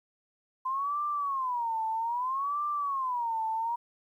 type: tone with vibrato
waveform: sine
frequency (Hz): 1023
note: C6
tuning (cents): -39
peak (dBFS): -28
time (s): 0.65-3.76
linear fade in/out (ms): 10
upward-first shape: sine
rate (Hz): 0.62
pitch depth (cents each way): 250
effects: 11-bit